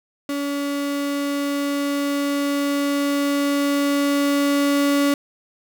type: tone with level ramp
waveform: 35% pulse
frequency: 283.8 Hz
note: C#4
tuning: 41 cents sharp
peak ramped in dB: -21 to -14 dBFS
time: 0.29-5.14 s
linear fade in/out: 2 ms
effects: none